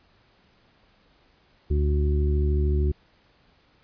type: harmonic tone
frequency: 73.42 Hz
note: D2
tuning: in tune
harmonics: 1 / 2 / 3 / 4 / 5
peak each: -20 / -31 / -36 / -39 / -30 dBFS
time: 1.7-2.92 s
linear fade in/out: 10 ms
effects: pink hiss -61 dBFS RMS until 3.83 s + resampled to 11025 Hz